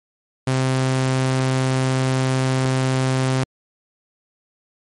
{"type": "tone", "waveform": "sawtooth", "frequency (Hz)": 130.81, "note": "C3", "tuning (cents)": 0, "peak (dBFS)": -13, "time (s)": [0.47, 3.44], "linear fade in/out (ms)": 5, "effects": ["MP3 48 kbps"]}